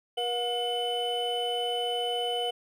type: tone cluster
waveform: triangle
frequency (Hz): 479.4 / 723 / 3011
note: A#4 / F#5 / F#7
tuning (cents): +48 / -40 / +30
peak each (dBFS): -30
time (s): 0.17-2.51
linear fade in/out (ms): 10
effects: none